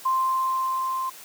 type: tone with level ramp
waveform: sine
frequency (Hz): 1046.5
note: C6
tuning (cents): 0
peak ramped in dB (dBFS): -19 to -25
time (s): 0.05-1.1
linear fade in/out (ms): 10
effects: white hiss -44 dBFS RMS until 1.24 s + high-pass 200 Hz 12 dB/octave